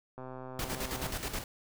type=click train; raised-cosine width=1 ms; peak=-30 dBFS; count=120; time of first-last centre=0.18-1.102 s; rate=129 Hz
type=noise with tremolo; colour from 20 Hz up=pink; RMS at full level=-35 dBFS; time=0.59-1.44 s; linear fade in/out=2 ms; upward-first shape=square; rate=9.4 Hz; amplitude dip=60%
effects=none